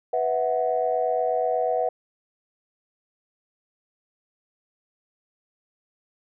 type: chord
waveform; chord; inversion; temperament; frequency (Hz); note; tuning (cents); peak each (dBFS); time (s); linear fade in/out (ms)
sine; B suspended fourth; none; equal with one note detuned; 493.9 / 651.7 / 740; B4 / E5 / F#5; 0 / -20 / 0; -25; 0.13-1.89; 5
effects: tanh soft clip ceiling -11 dBFS